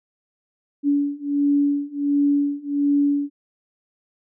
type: beating tone pair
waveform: sine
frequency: 285.1 / 286.5 Hz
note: C#4 / D4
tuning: +49 / -43 cents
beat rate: 1.4 Hz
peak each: -21 / -20 dBFS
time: 0.83-3.3 s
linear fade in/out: 50 ms
effects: none